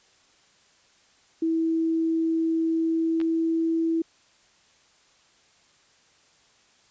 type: tone with pitch glide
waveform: sine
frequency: 325.8 to 327.9 Hz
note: E4 to E4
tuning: -20 to -9 cents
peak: -21 dBFS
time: 1.42-4.02 s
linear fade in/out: 5 ms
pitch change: +11 cents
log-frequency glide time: 2.65-3.83 s
type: clicks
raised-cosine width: 0.3 ms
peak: -24 dBFS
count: 2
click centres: 3.202 / 3.214 s
effects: white hiss -60 dBFS RMS until 6.9 s + resampled to 16000 Hz